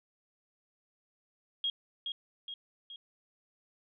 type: tone with echo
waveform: sine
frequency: 3268 Hz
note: G#7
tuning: 29 cents flat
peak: -29 dBFS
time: 1.64-1.7 s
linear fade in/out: 2 ms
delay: 420 ms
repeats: 3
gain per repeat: -5 dB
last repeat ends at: 2.96 s
effects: none